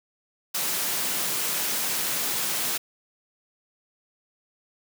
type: high-pass noise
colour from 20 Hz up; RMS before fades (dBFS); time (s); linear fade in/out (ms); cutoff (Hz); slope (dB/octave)
white; -27; 0.54-2.78; 10; 120; 48
effects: none